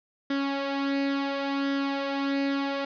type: tone with flanger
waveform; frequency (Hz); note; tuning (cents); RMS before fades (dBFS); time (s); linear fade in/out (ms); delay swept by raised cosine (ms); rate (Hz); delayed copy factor
sawtooth; 277.2; C#4; 0; -28; 0.3-2.85; 5; 0.58 to 3.18; 0.71; +0.55
effects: resampled to 11025 Hz + 9-bit